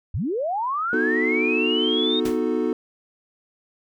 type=linear sweep; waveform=sine; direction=up; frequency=61.74 to 3729 Hz; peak=-22 dBFS; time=0.14-2.2 s; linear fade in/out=5 ms
type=chord; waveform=triangle; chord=B dominant seventh; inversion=none; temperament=equal with one note detuned; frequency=246.9 / 311.1 / 366 / 440 Hz; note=B3 / D#4 / F#4 / A4; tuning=0 / 0 / -19 / 0 cents; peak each=-24 dBFS; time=0.93-2.73 s; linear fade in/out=2 ms
type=noise with exponential decay; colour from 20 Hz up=pink; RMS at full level=-29 dBFS; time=2.25-2.44 s; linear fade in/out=5 ms; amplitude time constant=40 ms
effects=none